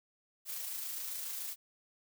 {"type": "noise with amplitude modulation", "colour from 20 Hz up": "blue", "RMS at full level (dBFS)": -39, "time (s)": [0.45, 1.56], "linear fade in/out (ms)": 50, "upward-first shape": "sine", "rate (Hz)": 27.2, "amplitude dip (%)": 30, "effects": []}